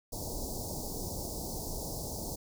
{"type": "band-stop noise", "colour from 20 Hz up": "pink", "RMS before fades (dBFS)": -38, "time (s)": [0.12, 2.36], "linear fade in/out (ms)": 10, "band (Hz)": [870, 4600], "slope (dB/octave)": 48, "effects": []}